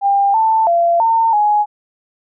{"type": "tone with pitch steps", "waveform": "sine", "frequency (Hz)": [798, 887, 684, 907, 836], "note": ["G5", "A5", "F5", "A#5", "G#5"], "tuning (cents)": [31, 14, -36, -48, 11], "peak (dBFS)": -10, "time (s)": [0.01, 1.66], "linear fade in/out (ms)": 50, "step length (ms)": 330, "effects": []}